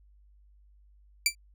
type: tone with exponential decay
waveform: 15% pulse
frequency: 2342 Hz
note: D7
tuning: 5 cents flat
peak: -11 dBFS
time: 1.26-1.35 s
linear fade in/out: 2 ms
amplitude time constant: 18 ms
effects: added 50 Hz sine -56 dBFS peak until 1.54 s